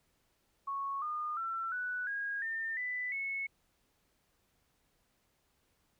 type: tone with pitch steps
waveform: sine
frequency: 1105 / 1219 / 1344.8 / 1483.5 / 1636.6 / 1805.5 / 1991.8 / 2197 Hz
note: C#6 / D#6 / E6 / F#6 / G#6 / A6 / B6 / C#7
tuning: -6 / -36 / +34 / +4 / -26 / +44 / +14 / -16 cents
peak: -34 dBFS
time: 0.67-3.47 s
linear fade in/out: 10 ms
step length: 350 ms
effects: pink hiss -75 dBFS RMS until 5.99 s